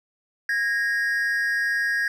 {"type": "tone pair together", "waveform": "triangle", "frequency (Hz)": [1642.7, 1864.7], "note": ["G#6", "A#6"], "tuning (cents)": [-19, 0], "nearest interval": "major second", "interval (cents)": 219, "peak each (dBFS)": [-21, -24], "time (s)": [0.49, 2.08], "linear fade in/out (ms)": 2, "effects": []}